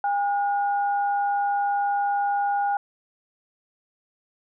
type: tone pair together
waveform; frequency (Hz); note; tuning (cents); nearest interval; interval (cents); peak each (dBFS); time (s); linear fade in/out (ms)
sine; 809 / 1441.5; G#5 / F#6; -46 / -46; minor seventh; 1000; -21 / -32; 0.04-2.77; 2
effects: none